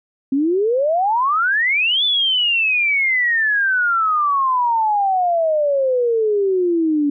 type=exponential two-way sweep; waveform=sine; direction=up then down; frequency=261.6 to 3533 to 283.8 Hz; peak=-14 dBFS; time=0.32-7.1 s; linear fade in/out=5 ms; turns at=2.04 s; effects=none